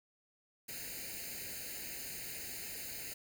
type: noise with comb filter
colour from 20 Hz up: white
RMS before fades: -44 dBFS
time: 0.68-3.14 s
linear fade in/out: 10 ms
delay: 0.44 ms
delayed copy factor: +0.9
effects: none